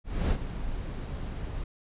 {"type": "noise with ADSR envelope", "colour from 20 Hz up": "brown", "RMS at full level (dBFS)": -23, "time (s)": [0.04, 1.64], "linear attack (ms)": 270, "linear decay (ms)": 58, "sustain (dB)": -11, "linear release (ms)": 5, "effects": ["resampled to 8000 Hz"]}